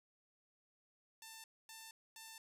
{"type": "tone bursts", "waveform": "5% pulse", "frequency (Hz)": 892, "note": "A5", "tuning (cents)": 23, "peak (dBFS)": -40, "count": 3, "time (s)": [1.22, 2.38], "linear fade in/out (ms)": 2, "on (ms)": 220, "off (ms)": 250, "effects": []}